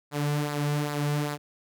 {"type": "tone with flanger", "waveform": "sawtooth", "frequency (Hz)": 146.83, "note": "D3", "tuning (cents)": 0, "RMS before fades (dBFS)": -28, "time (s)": [0.11, 1.38], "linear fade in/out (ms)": 50, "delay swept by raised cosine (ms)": [0.32, 3.22], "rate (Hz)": 2.5, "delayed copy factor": -0.55, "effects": []}